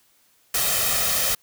white noise with comb filter, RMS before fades -22 dBFS, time 0.54-1.35 s, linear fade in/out 5 ms, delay 1.6 ms, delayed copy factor +0.65, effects white hiss -61 dBFS RMS until 1.42 s

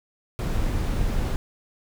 brown noise, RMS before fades -24 dBFS, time 0.39-1.36 s, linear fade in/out 0 ms, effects none

